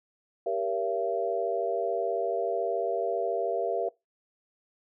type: chord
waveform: sine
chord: G diminished seventh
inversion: none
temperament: just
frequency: 392 / 470.4 / 564.5 / 677.4 Hz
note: G4 / Bb4 / Db5 / Fb5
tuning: 0 / +16 / +31 / +47 cents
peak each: -33 / -31 / -35 / -30 dBFS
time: 0.46-3.89 s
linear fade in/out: 5 ms
effects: noise-tail reverb RT60 0.2 s tail -22 dB re dry